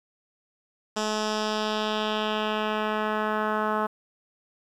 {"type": "tone with low-pass filter sweep", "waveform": "10% pulse", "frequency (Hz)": 214.3, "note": "A3", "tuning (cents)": -45, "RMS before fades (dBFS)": -27, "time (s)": [0.96, 3.87], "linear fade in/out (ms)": 10, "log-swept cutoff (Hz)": [6600, 1300], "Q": 2, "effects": ["9-bit"]}